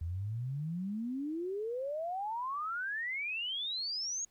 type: exponential sweep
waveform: sine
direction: up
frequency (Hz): 79.5 to 6740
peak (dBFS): -34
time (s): 0.01-4.25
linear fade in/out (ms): 5
effects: pink hiss -72 dBFS RMS until 4.3 s